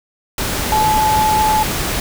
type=tone in noise; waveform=sine; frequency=862 Hz; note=A5; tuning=36 cents flat; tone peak=-12 dBFS; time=0.72-1.63 s; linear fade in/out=2 ms; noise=pink; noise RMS=-20 dBFS; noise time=0.38-2 s; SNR=+5 dB; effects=none